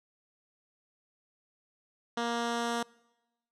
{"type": "tone with low-pass filter sweep", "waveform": "10% pulse", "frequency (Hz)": 235, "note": "A#3", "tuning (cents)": 14, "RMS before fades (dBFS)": -32, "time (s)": [2.17, 2.83], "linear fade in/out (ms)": 5, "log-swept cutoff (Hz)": [5200, 8800], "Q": 0.89, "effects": ["noise-tail reverb RT60 1.0 s tail -24 dB re dry"]}